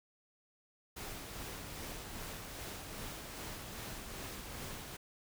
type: noise with tremolo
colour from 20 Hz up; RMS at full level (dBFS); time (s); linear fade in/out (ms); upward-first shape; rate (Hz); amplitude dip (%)
pink; -44; 0.96-4.97; 10; sine; 2.5; 30
effects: none